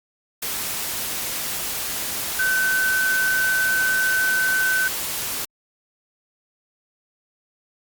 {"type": "tone in noise", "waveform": "sine", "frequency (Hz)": 1524, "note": "G6", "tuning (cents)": -49, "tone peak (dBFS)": -18, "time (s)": [2.39, 4.88], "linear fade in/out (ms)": 5, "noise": "white", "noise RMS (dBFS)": -27, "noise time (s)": [0.42, 5.45], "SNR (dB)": 6, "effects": ["Opus 48 kbps"]}